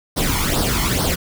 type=noise with flanger; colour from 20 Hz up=pink; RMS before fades=-19 dBFS; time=0.16-1.16 s; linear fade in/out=20 ms; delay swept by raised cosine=0.2 to 0.95 ms; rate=2.3 Hz; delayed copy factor=+0.7; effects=none